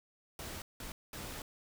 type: noise bursts at uneven times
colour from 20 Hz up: pink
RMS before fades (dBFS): -44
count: 3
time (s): 0.39-0.62 / 0.8-0.92 / 1.13-1.42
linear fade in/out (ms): 2
effects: none